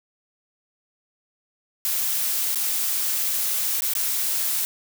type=noise with dropouts; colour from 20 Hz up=blue; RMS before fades=-24 dBFS; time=1.85-4.65 s; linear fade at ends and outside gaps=0 ms; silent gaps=2.547-2.557 / 3.806-3.821 / 3.936-3.952 s; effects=none